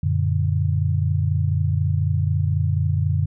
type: chord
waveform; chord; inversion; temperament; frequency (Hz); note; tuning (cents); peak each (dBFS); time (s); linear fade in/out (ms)
sine; Gb augmented; none; equal; 92.5 / 116.54 / 146.83; Gb2 / Bb2 / D3; 0 / 0 / 0; -20 / -25 / -22; 0.03-3.26; 5
effects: none